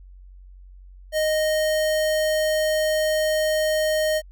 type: tone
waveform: square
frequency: 620 Hz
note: D#5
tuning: 6 cents flat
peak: -20 dBFS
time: 1.12-4.22 s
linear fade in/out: 50 ms
effects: added 46 Hz sine -42 dBFS peak until 4.31 s